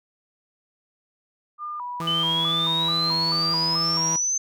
sine tone with vibrato, 1086 Hz, C#6, 36 cents flat, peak -29 dBFS, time 1.58-4.19 s, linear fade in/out 50 ms, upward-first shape square, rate 2.3 Hz, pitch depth 180 cents each way
sawtooth tone, 164.81 Hz, E3, in tune, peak -25 dBFS, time 2-4.16 s, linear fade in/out 2 ms
sine exponential sweep, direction up, 3008 to 6272 Hz, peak -21 dBFS, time 2.07-4.38 s, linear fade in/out 5 ms
effects none

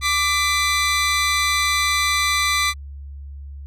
20% pulse tone pair together, 1175.1 / 2005 Hz, D6 / B6, +1 / +26 cents, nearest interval major sixth, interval 925 cents, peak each -15 dBFS, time 0.01-2.74 s, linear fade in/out 50 ms, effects added 70 Hz sine -32 dBFS peak until 3.66 s + low-pass 12000 Hz 12 dB/octave

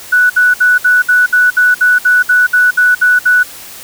sine tone bursts, 1480 Hz, F#6, in tune, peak -5 dBFS, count 14, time 0.12-3.433 s, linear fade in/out 10 ms, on 180 ms, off 61 ms, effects white hiss -31 dBFS RMS until 3.83 s

